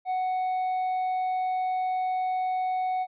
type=tone; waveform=triangle; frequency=742 Hz; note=F#5; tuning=5 cents sharp; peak=-23 dBFS; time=0.05-3.07 s; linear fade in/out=50 ms; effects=resampled to 8000 Hz